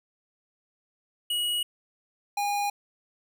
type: tone pair in turn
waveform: square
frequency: 2908 / 816 Hz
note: F#7 / G#5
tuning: -31 / -31 cents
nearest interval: octave + minor seventh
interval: 2200 cents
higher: first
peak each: -26 dBFS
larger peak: neither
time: 1.3-1.63 / 2.37-2.7 s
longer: neither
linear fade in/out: 5 ms
effects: none